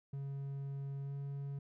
triangle tone with pitch glide, 138.6 to 139.97 Hz, C#3 to C#3, 0 to +17 cents, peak -37 dBFS, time 0.13-1.59 s, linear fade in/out 5 ms, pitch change +17 cents, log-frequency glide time 1.02-1.14 s, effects none

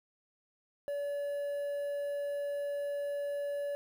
triangle tone with quantisation, 572 Hz, D5, 46 cents flat, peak -31 dBFS, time 0.88-3.75 s, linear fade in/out 0 ms, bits 10, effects none

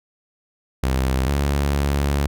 sawtooth tone pair in turn, 65.41 / 70.78 Hz, C2 / C#2, 0 / +37 cents, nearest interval minor second, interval 137 cents, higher second, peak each -14 dBFS, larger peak neither, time 0.83-1.26 / 1.26-2.27 s, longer second, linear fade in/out 5 ms, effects none

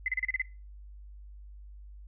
sine tone bursts, 2035 Hz, C7, 49 cents flat, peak -26 dBFS, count 7, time 0.06-0.418 s, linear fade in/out 2 ms, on 22 ms, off 34 ms, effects noise-tail reverb RT60 0.3 s tail -19 dB re dry + added 50 Hz sine -45 dBFS peak until 2.07 s

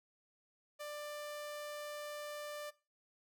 sawtooth tone, 592 Hz, D5, 14 cents sharp, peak -39 dBFS, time 0.79-2.71 s, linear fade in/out 20 ms, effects noise-tail reverb RT60 0.3 s tail -18 dB re dry

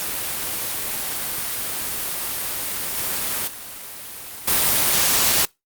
white noise with level steps, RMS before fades -26 / -24 / -35 / -18 dBFS, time 0-5.45 s, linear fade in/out 0 ms, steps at 2.96 / 3.47 / 4.47 s, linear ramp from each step 10 ms, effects noise-tail reverb RT60 0.2 s tail -24 dB re dry + Opus 32 kbps

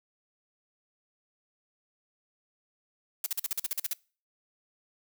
blue noise bursts, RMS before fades -30 dBFS, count 11, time 3.24-3.932 s, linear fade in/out 2 ms, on 22 ms, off 45 ms, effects noise-tail reverb RT60 0.4 s tail -25 dB re dry

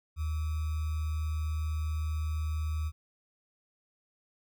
sine tone with sample-and-hold, 77.78 Hz, D#2, in tune, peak -29 dBFS, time 0.16-2.92 s, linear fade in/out 50 ms, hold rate 1225 Hz, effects none

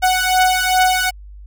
sawtooth beating tone pair, 740 / 742.5 Hz, F#5 / F#5, 0 / +6 cents, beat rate 2.5 Hz, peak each -12 dBFS, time 0.02-1.11 s, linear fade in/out 20 ms, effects added 50 Hz sine -34 dBFS peak until 1.46 s

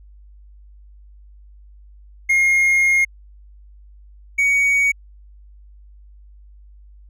triangle tone pair in turn, 2140 / 2245 Hz, C7 / C#7, +38 / +21 cents, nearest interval minor second, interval 83 cents, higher second, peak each -11 / -12 dBFS, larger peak first, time 2.29-3.05 / 4.38-4.92 s, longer first, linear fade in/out 10 ms, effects added 50 Hz sine -42 dBFS peak until 7.09 s

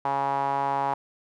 sawtooth tone with band-pass filter, 138.59 Hz, C#3, in tune, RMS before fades -26 dBFS, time 0.05-0.94 s, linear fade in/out 2 ms, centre 890 Hz, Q 6.3, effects none

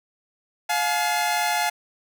sawtooth tone cluster, 708 / 851 / 2080 Hz, F5 / G#5 / C7, +23 / +42 / -11 cents, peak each -21 / -20 / -27 dBFS, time 0.69-1.7 s, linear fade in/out 10 ms, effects none

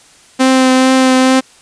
sawtooth tone with vibrato, 260 Hz, C4, 11 cents flat, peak -3 dBFS, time 0.39-1.41 s, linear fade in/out 20 ms, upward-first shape triangle, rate 2.3 Hz, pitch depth 15 cents each way, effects white hiss -44 dBFS RMS until 1.61 s + resampled to 22050 Hz

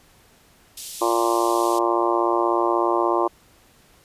white band-pass noise, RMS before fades -36 dBFS, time 0.77-1.79 s, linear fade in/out 5 ms, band 3100 to 12000 Hz, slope 24 dB/octave
harmonic tone, 116.54 Hz, A#2, in tune, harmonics 3 / 4 / 5 / 6 / 7 / 8 / 9 / 10, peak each -22 / -30 / -26 / -28 / -28 / -27 / -24 / -31 dBFS, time 1.01-3.28 s, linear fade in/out 10 ms
effects pink hiss -55 dBFS RMS until 4.04 s + resampled to 32000 Hz

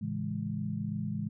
sine chord, A major seventh, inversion none, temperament equal, 110 / 138.59 / 164.81 / 207.7 Hz, A2 / C#3 / E3 / G#3, 0 / 0 / 0 / 0 cents, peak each -38 / -40 / -37 / -35 dBFS, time 0.01-1.29 s, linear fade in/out 10 ms, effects none

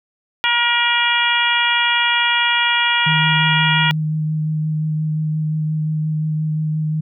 harmonic tone, 475.5 Hz, A#4, 34 cents sharp, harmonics 2 / 3 / 4 / 5 / 6 / 7, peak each -21 / -21 / -21 / -21 / -21 / -21 dBFS, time 0.44-3.91 s, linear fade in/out 0 ms
sine tone with vibrato, 155 Hz, D#3, 6 cents flat, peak -17 dBFS, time 3.06-7.01 s, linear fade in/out 10 ms, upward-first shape sine, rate 5.7 Hz, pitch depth 13 cents each way
effects none

